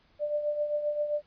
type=tone with tremolo; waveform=sine; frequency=593 Hz; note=D5; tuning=17 cents sharp; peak=-24 dBFS; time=0.19-1.22 s; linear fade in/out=50 ms; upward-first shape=triangle; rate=7.6 Hz; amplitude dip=65%; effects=pink hiss -65 dBFS RMS until 1.26 s + resampled to 11025 Hz